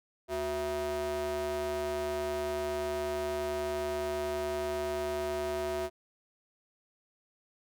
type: ring-modulated tone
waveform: square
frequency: 146.83 Hz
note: D3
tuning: in tune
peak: -29 dBFS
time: 0.28-5.9 s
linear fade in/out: 50 ms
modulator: 516 Hz
effects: none